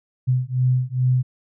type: beating tone pair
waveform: sine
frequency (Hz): 126 / 128.4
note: B2 / C3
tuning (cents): +35 / -32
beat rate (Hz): 2.4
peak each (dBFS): -20 / -20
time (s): 0.27-1.23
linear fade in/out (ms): 20
effects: none